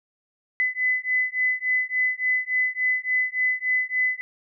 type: beating tone pair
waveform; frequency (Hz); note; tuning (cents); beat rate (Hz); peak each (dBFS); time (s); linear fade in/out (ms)
sine; 2010 / 2013.5; B6 / B6; +30 / +33; 3.5; -24; 0.6-4.21; 0
effects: none